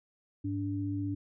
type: tone pair together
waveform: sine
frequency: 101.69 / 289.7 Hz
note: G#2 / D4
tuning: -36 / -24 cents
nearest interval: octave + tritone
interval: 1812 cents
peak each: -34 / -33 dBFS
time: 0.44-1.15 s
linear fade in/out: 10 ms
effects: none